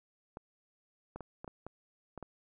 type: clicks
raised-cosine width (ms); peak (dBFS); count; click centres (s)
1; -29; 8; 0.371 / 1.16 / 1.207 / 1.445 / 1.478 / 1.666 / 2.177 / 2.227
effects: none